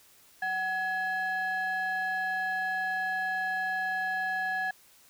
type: tone pair together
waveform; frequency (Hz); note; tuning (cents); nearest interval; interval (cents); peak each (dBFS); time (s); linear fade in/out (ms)
sine; 753 / 1684.6; F#5 / G#6; +30 / +24; octave + major second; 1394; -30 / -28; 0.42-4.71; 5
effects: tanh soft clip ceiling -25 dBFS + white hiss -59 dBFS RMS until 5.09 s